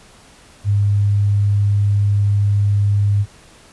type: tone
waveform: sine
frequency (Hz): 101.7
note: G#2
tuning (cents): -36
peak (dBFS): -12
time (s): 0.64-3.26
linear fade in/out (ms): 50
effects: pink hiss -46 dBFS RMS until 3.72 s + resampled to 24000 Hz